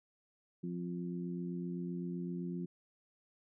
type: harmonic tone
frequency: 87.8 Hz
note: F2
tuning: 10 cents sharp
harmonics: 2 / 3 / 4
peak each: -38 / -45 / -45 dBFS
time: 0.63-2.66 s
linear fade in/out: 10 ms
effects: none